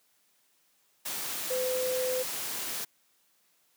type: tone in noise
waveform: sine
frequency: 509 Hz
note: C5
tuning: 48 cents flat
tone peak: -28 dBFS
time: 1.5-2.23 s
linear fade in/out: 10 ms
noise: white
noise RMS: -35 dBFS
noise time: 1.05-2.85 s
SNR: +4 dB
effects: white hiss -69 dBFS RMS until 3.76 s + high-pass 150 Hz 12 dB/octave